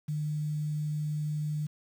sine tone with quantisation, 151 Hz, D3, 48 cents sharp, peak -29 dBFS, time 0.08-1.67 s, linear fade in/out 10 ms, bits 9, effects none

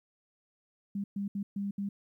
sine tone bursts at uneven times, 200.1 Hz, G3, 36 cents sharp, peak -31 dBFS, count 5, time 0.95-1.04 / 1.16-1.28 / 1.35-1.43 / 1.56-1.71 / 1.78-1.89 s, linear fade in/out 5 ms, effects 12-bit

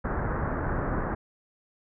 pink low-pass noise, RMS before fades -29 dBFS, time 0.04-1.15 s, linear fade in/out 10 ms, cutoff 1700 Hz, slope 48 dB/octave, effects none

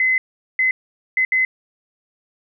sine tone bursts at uneven times, 2041 Hz, C7, 44 cents flat, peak -14 dBFS, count 4, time 0-0.18 / 0.59-0.71 / 1.17-1.25 / 1.32-1.45 s, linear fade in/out 2 ms, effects none

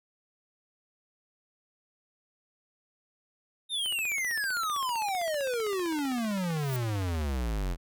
square exponential sweep, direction down, 3729 to 41.4 Hz, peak -29 dBFS, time 3.69-7.77 s, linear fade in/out 50 ms
click train, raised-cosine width 0.3 ms, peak -27 dBFS, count 53, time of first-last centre 3.86-7.215 s, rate 15.5 Hz
violet noise with exponential growth, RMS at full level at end -37 dBFS, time 6.49-6.76 s, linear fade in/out 0 ms, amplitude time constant 57 ms
effects none

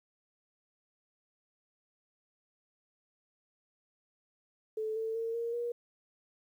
sine tone with pitch steps, 436 / 445.7 / 455.6 / 465.7 / 476 Hz, A4 / A4 / A#4 / A#4 / A#4, -16 / +22 / -40 / -2 / +36 cents, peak -32 dBFS, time 4.77-5.72 s, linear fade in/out 5 ms, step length 190 ms, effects 11-bit

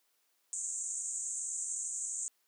pink band-pass noise, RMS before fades -38 dBFS, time 0.53-2.28 s, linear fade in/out 0 ms, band 6600 to 8500 Hz, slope 96 dB/octave, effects white hiss -75 dBFS RMS until 2.47 s + high-pass 300 Hz 12 dB/octave

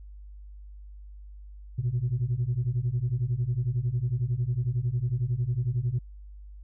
sine beating tone pair, 116.54 / 127.54 Hz, A#2 / C3, 0 / -44 cents, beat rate 11 Hz, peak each -27 / -26 dBFS, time 1.78-5.99 s, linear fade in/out 10 ms, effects tanh soft clip ceiling -20 dBFS + added 50 Hz sine -42 dBFS peak until 6.63 s

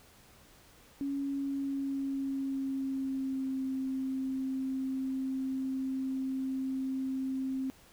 sine tone with pitch glide, 278.6 to 264.3 Hz, C#4 to C4, +9 to +18 cents, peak -31 dBFS, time 1.01-7.7 s, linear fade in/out 0 ms, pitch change -91 cents, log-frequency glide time 1.14-3.65 s, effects pink hiss -59 dBFS RMS until 7.92 s

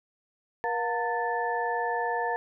sine tone cluster, 476.7 / 714 / 909 / 1754 Hz, A#4 / F5 / A#5 / A6, +39 / +38 / -44 / -6 cents, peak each -32 / -32 / -30 / -33 dBFS, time 0.64-2.36 s, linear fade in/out 0 ms, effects none

